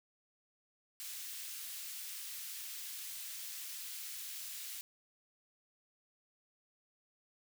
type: high-pass noise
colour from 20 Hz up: white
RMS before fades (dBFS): -45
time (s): 1-4.81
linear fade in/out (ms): 0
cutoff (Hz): 2200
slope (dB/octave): 12
effects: none